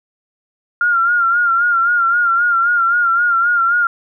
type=tone with vibrato; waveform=sine; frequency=1396.9 Hz; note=F6; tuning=in tune; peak=-11 dBFS; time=0.81-3.87 s; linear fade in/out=2 ms; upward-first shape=sine; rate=3.8 Hz; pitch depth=57 cents each way; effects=none